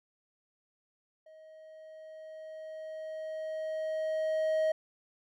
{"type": "tone with level ramp", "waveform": "triangle", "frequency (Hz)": 630, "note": "D#5", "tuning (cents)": 21, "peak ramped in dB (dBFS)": [-50, -23], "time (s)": [1.26, 4.72], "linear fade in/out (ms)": 5, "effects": []}